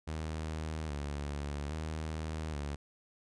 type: tone with vibrato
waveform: sawtooth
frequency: 75.3 Hz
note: D2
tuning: 44 cents sharp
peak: -32 dBFS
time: 0.07-2.76 s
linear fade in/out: 10 ms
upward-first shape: square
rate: 0.61 Hz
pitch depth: 73 cents each way
effects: resampled to 22050 Hz